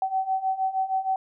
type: beating tone pair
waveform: sine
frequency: 759 / 765.4 Hz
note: F#5 / G5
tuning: +44 / -42 cents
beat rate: 6.4 Hz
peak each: -28 / -25 dBFS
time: 0.02-1.16 s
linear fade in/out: 2 ms
effects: none